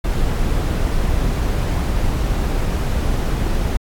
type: noise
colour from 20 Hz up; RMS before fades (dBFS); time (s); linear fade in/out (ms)
brown; -18; 0.04-3.77; 5
effects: AAC 64 kbps